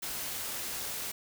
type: noise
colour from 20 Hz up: white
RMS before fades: -37 dBFS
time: 0.02-1.12 s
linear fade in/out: 10 ms
effects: none